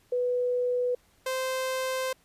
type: tone pair in turn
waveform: sine / sawtooth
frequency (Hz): 493.9 / 520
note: B4 / C5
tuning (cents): 0 / -11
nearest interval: minor second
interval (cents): 89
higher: second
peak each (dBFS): -24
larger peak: neither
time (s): 0.12-0.95 / 1.26-2.13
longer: second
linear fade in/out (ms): 5
effects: pink hiss -64 dBFS RMS until 2.24 s + resampled to 32000 Hz